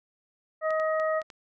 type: harmonic tone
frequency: 630 Hz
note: D#5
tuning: 21 cents sharp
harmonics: 1 / 2 / 3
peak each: -25 / -31 / -35 dBFS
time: 0.61-1.23 s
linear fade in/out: 50 ms
type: clicks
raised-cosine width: 0.2 ms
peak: -27 dBFS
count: 5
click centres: 0.706 / 0.799 / 0.999 / 1.217 / 1.302 s
effects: none